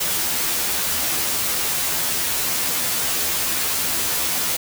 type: noise with comb filter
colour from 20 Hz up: white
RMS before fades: -22 dBFS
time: 0-4.57 s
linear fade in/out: 10 ms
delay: 12 ms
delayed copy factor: +0.8
effects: none